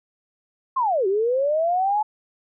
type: linear two-way sweep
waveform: sine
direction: down then up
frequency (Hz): 1095 to 370 to 865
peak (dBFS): -18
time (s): 0.76-2.03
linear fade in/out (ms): 10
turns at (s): 1.07
effects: none